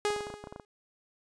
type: tone with exponential decay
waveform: sawtooth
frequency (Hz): 415.3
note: G#4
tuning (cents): 0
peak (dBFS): -21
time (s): 0.05-0.65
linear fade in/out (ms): 0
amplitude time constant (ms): 130
type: clicks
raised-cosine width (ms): 1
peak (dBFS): -27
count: 11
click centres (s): 0.104 / 0.163 / 0.207 / 0.269 / 0.302 / 0.34 / 0.44 / 0.472 / 0.525 / 0.561 / 0.598
effects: resampled to 22050 Hz